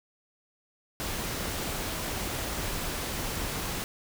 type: noise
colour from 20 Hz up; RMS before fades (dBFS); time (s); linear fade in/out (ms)
pink; -33; 1-3.84; 0
effects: none